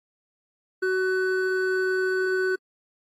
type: tone pair together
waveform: triangle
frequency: 374.4 / 1499 Hz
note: F#4 / F#6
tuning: +20 / +22 cents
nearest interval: 2 octaves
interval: 2402 cents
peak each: -21 / -25 dBFS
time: 0.82-2.56 s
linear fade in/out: 10 ms
effects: AAC 48 kbps